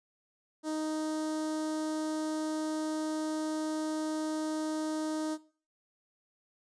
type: tone with notch filter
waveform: sawtooth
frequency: 311.1 Hz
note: D#4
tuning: in tune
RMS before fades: -34 dBFS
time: 0.63-5.38 s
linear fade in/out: 50 ms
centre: 2400 Hz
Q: 0.65
effects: noise-tail reverb RT60 0.4 s tail -18 dB re dry + resampled to 22050 Hz